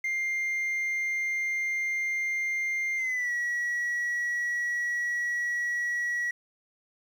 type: tone with pitch glide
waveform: sine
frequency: 2100 to 1925.7 Hz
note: C7 to B6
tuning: +6 to -44 cents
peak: -24 dBFS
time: 0.04-6.31 s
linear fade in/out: 5 ms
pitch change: -150 cents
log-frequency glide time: 2.97-3.32 s
effects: tanh soft clip ceiling -26 dBFS + 9-bit